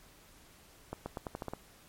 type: accelerating click train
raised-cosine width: 1 ms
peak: -23 dBFS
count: 8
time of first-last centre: 0.93-1.535 s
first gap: 130 ms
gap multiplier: 0.86
effects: pink hiss -59 dBFS RMS until 1.88 s + MP3 64 kbps